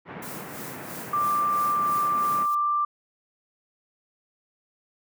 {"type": "band-pass noise", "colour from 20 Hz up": "pink", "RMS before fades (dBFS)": -39, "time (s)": [0.05, 2.47], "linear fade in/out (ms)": 50, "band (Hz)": [130, 2200], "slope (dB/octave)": 24}
{"type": "noise with tremolo", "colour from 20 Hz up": "blue", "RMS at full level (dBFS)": -39, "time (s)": [0.22, 2.55], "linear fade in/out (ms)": 5, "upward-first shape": "sine", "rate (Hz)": 3, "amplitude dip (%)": 60}
{"type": "tone", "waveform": "sine", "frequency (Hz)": 1181, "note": "D6", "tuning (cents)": 9, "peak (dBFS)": -21, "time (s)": [1.13, 2.85], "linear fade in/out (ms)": 5}
{"effects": []}